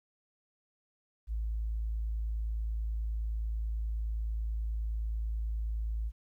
sine tone, 54.7 Hz, A1, 9 cents flat, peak -30 dBFS, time 1.27-6.12 s, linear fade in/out 50 ms, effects tanh soft clip ceiling -26 dBFS + 12-bit

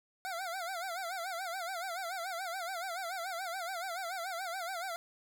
25% pulse tone with vibrato, 720 Hz, F#5, 47 cents flat, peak -33 dBFS, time 0.25-4.96 s, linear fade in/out 0 ms, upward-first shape sine, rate 7 Hz, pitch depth 140 cents each way, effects none

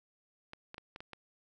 clicks, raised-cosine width 0.3 ms, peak -29 dBFS, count 6, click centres 0.534 / 0.744 / 0.781 / 0.961 / 1.005 / 1.133 s, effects none

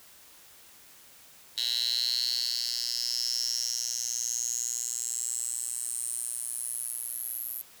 10% pulse tone with high-pass filter sweep, 119.7 Hz, A#2, 46 cents sharp, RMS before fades -32 dBFS, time 1.57-7.62 s, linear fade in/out 10 ms, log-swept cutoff 3800 to 12000 Hz, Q 9.3, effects white hiss -54 dBFS RMS until 7.8 s

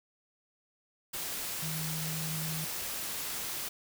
sine tone in noise, 158 Hz, D#3, 27 cents sharp, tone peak -36 dBFS, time 1.62-2.65 s, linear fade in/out 10 ms, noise white, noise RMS -37 dBFS, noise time 1.13-3.69 s, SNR -2 dB, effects none

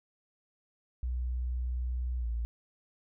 sine tone with pitch glide, 61.74 to 57.61 Hz, B1 to A#1, 0 to -20 cents, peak -30 dBFS, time 1.03-2.45 s, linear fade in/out 0 ms, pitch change -120 cents, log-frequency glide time 2.19-2.27 s, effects none

